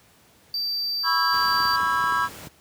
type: tone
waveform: triangle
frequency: 4659 Hz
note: D8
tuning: 15 cents flat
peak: -23 dBFS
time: 0.54-1.76 s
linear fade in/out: 2 ms
type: chord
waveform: triangle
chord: C# minor seventh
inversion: third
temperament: equal with one note detuned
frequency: 987.8 / 1108.7 / 1318.5 / 1625.2 Hz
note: B5 / C#6 / E6 / G#6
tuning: 0 / 0 / 0 / -38 cents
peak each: -24 dBFS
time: 1.03-2.29 s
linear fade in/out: 50 ms
type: noise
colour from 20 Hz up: pink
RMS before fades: -40 dBFS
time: 1.32-2.49 s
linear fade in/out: 20 ms
type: clicks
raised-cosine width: 3 ms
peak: -27 dBFS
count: 7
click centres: 1.604 / 1.654 / 1.831 / 1.868 / 2.04 / 2.124 / 2.471 s
effects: pink hiss -56 dBFS RMS until 2.6 s + high-pass 80 Hz 12 dB/octave